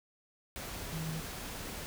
sine tone in noise, 159.7 Hz, D#3, 45 cents sharp, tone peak -36 dBFS, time 0.93-1.2 s, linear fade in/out 0 ms, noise pink, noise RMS -42 dBFS, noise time 0.56-1.86 s, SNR +3 dB, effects none

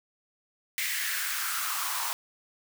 white noise with high-pass filter sweep, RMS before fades -31 dBFS, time 0.78-2.13 s, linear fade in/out 0 ms, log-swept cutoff 2100 to 910 Hz, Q 4.1, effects none

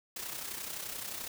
white noise with amplitude modulation, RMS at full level -38 dBFS, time 0.16-1.28 s, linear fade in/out 5 ms, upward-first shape sine, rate 31.6 Hz, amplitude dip 55%, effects none

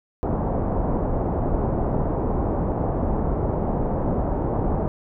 pink low-pass noise, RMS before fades -23 dBFS, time 0.23-4.88 s, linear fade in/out 0 ms, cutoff 870 Hz, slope 24 dB/octave, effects none

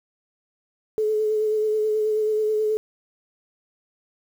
sine tone with vibrato, 430 Hz, A4, 40 cents flat, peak -19 dBFS, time 0.98-2.77 s, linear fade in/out 0 ms, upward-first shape sine, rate 9.3 Hz, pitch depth 22 cents each way, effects 8-bit

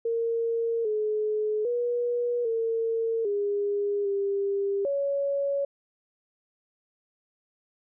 sine tone with pitch steps, 460.7 / 426.8 / 482.2 / 454.5 / 407 / 398.1 / 560 Hz, A#4 / G#4 / B4 / A#4 / G#4 / G4 / C#5, -20 / +47 / -41 / -44 / -35 / +27 / +18 cents, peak -24 dBFS, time 0.05-5.65 s, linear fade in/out 5 ms, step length 800 ms, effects none

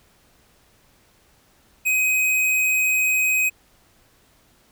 square tone, 2519 Hz, D#7, 21 cents sharp, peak -18 dBFS, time 1.85-3.5 s, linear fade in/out 20 ms, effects pink hiss -58 dBFS RMS until 4.71 s

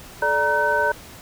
sine tone cluster, 432.4 / 586 / 940 / 1520 Hz, A4 / D5 / A#5 / F#6, -30 / -4 / +14 / +46 cents, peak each -27 / -23 / -22 / -21 dBFS, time 0.22-0.92 s, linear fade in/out 5 ms, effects pink hiss -42 dBFS RMS until 1.21 s

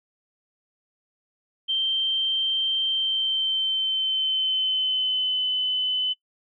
sine tone with pitch glide, 3136 to 3022 Hz, G7 to F#7, 0 to +36 cents, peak -21 dBFS, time 1.68-6.14 s, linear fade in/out 20 ms, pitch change -64 cents, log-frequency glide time 2.86-5.46 s, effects noise-tail reverb RT60 0.1 s tail -22 dB re dry

